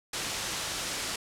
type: low-pass noise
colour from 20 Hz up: white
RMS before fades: -34 dBFS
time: 0.13-1.16 s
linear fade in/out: 5 ms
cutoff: 7400 Hz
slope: 12 dB/octave
effects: low-pass 12000 Hz 12 dB/octave

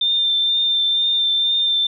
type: tone with vibrato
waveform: sine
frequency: 3588 Hz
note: A7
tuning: 33 cents sharp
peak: -15 dBFS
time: 0.01-1.87 s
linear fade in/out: 5 ms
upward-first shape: triangle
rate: 2.1 Hz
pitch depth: 19 cents each way
effects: none

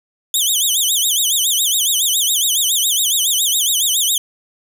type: tone with vibrato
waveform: 15% pulse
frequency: 3360 Hz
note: G#7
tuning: 19 cents sharp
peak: -7 dBFS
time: 0.34-4.18 s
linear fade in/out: 2 ms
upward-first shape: sine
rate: 7.2 Hz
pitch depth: 220 cents each way
effects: none

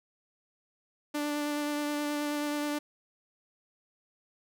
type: tone with vibrato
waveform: sawtooth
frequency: 294.3 Hz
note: D4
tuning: 4 cents sharp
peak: -26 dBFS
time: 1.14-2.79 s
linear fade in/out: 10 ms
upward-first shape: sine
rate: 9.4 Hz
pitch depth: 12 cents each way
effects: none

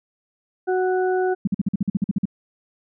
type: harmonic tone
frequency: 370 Hz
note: F#4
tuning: in tune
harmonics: 1 / 2 / 4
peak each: -19 / -25 / -31 dBFS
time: 0.67-1.35 s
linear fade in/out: 20 ms
type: tone bursts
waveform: sine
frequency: 197.2 Hz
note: G3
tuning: 11 cents sharp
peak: -16 dBFS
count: 12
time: 1.45-2.255 s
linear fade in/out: 5 ms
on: 24 ms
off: 47 ms
effects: none

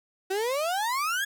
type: exponential sweep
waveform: 35% pulse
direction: up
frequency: 370 to 1700 Hz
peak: -24 dBFS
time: 0.3-1.25 s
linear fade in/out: 10 ms
effects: none

